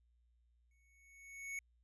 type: tone with exponential growth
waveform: square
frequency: 2217 Hz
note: C#7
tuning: in tune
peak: -40 dBFS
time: 0.71-1.59 s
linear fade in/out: 2 ms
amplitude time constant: 190 ms
effects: added 59 Hz sine -70 dBFS peak until 1.83 s + resampled to 24000 Hz